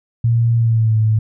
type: tone with pitch glide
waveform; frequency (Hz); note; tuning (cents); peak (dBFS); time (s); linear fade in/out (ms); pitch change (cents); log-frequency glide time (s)
sine; 116.54 to 109.37; A#2 to A2; 0 to -10; -11; 0.24-1.19; 5; -110; 0.56-0.97
effects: none